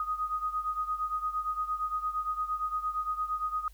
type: beating tone pair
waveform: sine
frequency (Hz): 1244.5 / 1253.2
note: D#6 / D#6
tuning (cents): 0 / +12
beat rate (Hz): 8.7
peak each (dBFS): -31 / -35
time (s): 0-3.68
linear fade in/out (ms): 2
effects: added 50 Hz sine -50 dBFS peak until 3.73 s + white hiss -64 dBFS RMS until 3.73 s